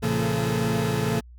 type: tone cluster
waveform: 40% pulse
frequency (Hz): 114.5 / 136.2 / 169.8 / 227.2 / 429.4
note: A#2 / C#3 / F3 / A#3 / A4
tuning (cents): -31 / -30 / -48 / -44 / -42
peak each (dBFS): -28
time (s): 0.02-1.21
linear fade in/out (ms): 20
effects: added 60 Hz sine -43 dBFS peak until 1.38 s